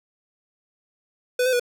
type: tone with pitch steps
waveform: square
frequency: 497.7 / 513 / 487.9 Hz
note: B4 / C5 / B4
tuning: +13 / -34 / -21 cents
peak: -19 dBFS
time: 1.39-1.597 s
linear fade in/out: 5 ms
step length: 69 ms
effects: none